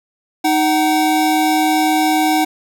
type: tone pair together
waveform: square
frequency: 311.1 / 755 Hz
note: D#4 / F#5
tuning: 0 / +35 cents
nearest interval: octave + minor third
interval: 1535 cents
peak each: -16 dBFS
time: 0.44-2.45 s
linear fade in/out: 10 ms
effects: none